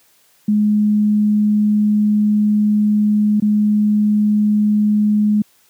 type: tone with dropouts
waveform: sine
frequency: 210 Hz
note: G#3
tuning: 19 cents sharp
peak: -11 dBFS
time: 0.48-5.42 s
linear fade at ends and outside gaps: 5 ms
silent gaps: 3.4-3.421 s
effects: white hiss -55 dBFS RMS until 5.69 s + high-pass 100 Hz 12 dB/octave